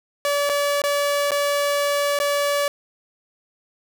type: tone with dropouts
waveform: sawtooth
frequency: 574 Hz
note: D5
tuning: 40 cents flat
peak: -15 dBFS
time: 0.25-2.68 s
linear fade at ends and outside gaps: 1 ms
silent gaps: 0.493-0.497 / 0.818-0.838 / 1.308-1.317 / 2.189-2.2 s
effects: none